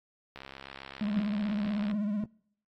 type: click train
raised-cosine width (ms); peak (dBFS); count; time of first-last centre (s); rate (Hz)
0.3; -27; 106; 0.36-1.913; 67.6
type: tone with vibrato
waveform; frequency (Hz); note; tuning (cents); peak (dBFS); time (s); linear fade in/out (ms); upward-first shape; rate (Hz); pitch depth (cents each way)
triangle; 207.7; G#3; 0; -26; 1.01-2.24; 2; sine; 16; 67
effects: noise-tail reverb RT60 0.7 s tail -26 dB re dry + AAC 32 kbps